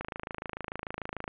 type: click train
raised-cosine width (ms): 0.5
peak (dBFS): -20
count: 35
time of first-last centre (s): 0.01-1.279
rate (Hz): 26.8
effects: resampled to 8000 Hz + 8-bit

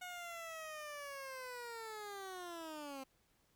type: linear sweep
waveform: 15% pulse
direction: down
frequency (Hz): 729 to 262.4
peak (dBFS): -39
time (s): 0.01-3.04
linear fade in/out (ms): 10
effects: pink hiss -75 dBFS RMS until 3.55 s

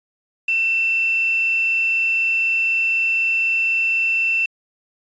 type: tone with quantisation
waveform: sine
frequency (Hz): 2684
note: E7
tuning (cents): +31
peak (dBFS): -16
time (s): 0.48-4.46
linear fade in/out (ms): 5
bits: 6
effects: resampled to 16000 Hz

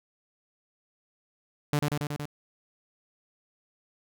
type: tone with echo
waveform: sawtooth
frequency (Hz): 146.83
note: D3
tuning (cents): 0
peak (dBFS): -19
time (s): 1.73-1.79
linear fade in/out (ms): 0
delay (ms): 93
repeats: 5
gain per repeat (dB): -2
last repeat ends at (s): 2.255
effects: none

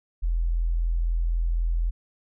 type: tone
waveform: sine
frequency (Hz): 41.97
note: E1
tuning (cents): +32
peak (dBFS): -21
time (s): 0.22-1.91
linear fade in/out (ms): 20
effects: none

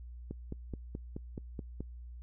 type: click train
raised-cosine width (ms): 3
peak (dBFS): -26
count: 8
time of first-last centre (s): 0.31-1.806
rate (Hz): 4.68
effects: noise-tail reverb RT60 0.1 s tail -25 dB re dry + added 60 Hz sine -44 dBFS peak until 2.22 s

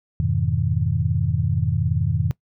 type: chord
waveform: sine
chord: F half-diminished seventh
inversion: none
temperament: just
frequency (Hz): 87.31 / 104.77 / 125.72 / 157.15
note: F2 / Ab2 / Cb3 / Eb3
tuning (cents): 0 / +16 / +31 / +18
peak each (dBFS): -24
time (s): 0.2-2.31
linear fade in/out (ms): 0
effects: noise-tail reverb RT60 0.1 s tail -21 dB re dry

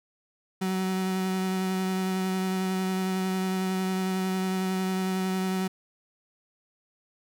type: tone with vibrato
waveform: 35% pulse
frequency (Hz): 187.7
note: F#3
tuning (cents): +25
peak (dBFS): -24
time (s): 0.61-5.68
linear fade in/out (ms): 10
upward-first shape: sine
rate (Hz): 11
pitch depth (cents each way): 12
effects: none

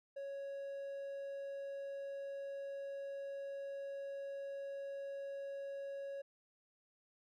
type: tone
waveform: triangle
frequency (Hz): 554.4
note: C#5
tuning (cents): 0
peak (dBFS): -40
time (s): 0.16-6.22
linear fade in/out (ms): 10
effects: none

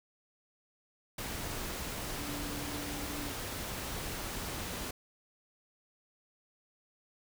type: tone in noise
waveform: sine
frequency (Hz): 290.7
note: D4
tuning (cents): -18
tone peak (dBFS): -42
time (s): 2.18-3.31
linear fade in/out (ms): 5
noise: pink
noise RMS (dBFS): -39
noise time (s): 1.18-4.91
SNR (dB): -6
effects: none

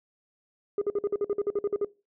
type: tone bursts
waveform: sine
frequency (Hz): 408.8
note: G#4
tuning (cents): -27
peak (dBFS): -21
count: 13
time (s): 0.78-1.847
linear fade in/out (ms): 2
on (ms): 35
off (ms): 51
effects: noise-tail reverb RT60 0.3 s tail -22 dB re dry + tanh soft clip ceiling -22 dBFS

